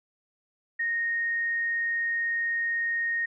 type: tone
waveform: sine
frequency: 1858 Hz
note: A#6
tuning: 6 cents flat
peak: -25 dBFS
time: 0.79-3.26 s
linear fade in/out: 10 ms
effects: none